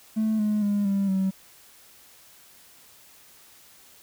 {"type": "tone with pitch steps", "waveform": "triangle", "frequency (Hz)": [218.4, 211.2, 204.2, 197.52, 191.01], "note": ["A3", "G#3", "G#3", "G3", "G3"], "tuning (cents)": [-13, 29, -29, 13, -45], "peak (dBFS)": -18, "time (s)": [0.16, 1.31], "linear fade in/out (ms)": 20, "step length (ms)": 230, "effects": ["tanh soft clip ceiling -17 dBFS", "white hiss -53 dBFS RMS until 4.02 s"]}